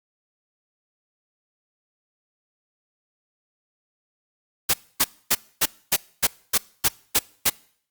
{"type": "noise bursts", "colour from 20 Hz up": "white", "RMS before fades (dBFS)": -18, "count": 10, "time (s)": [4.69, 7.5], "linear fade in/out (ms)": 10, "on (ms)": 47, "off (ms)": 260, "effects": ["noise-tail reverb RT60 0.6 s tail -24 dB re dry", "Opus 48 kbps"]}